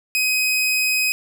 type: tone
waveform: sawtooth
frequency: 2520 Hz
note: D#7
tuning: 21 cents sharp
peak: -14 dBFS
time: 0.15-1.12 s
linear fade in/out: 0 ms
effects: none